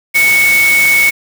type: tone in noise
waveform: sine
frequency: 2217 Hz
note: C#7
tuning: in tune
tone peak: -7 dBFS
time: 0.14-1.11 s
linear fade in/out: 20 ms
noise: white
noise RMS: -18 dBFS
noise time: 0.14-1.11 s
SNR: +8 dB
effects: none

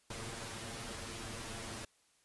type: noise with comb filter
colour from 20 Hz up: pink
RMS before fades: -44 dBFS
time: 0.1-1.85 s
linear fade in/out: 5 ms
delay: 8.8 ms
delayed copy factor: +0.8
effects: white hiss -71 dBFS RMS until 2.24 s + resampled to 24000 Hz

